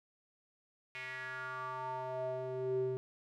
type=tone with band-pass filter sweep; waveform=square; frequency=129 Hz; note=C3; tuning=24 cents flat; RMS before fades=-39 dBFS; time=0.95-2.97 s; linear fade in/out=0 ms; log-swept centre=2300 to 320 Hz; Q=4.7; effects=none